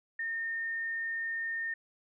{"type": "tone", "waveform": "sine", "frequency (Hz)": 1825, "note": "A#6", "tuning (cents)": -37, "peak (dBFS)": -32, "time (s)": [0.19, 1.74], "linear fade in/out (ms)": 5, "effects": []}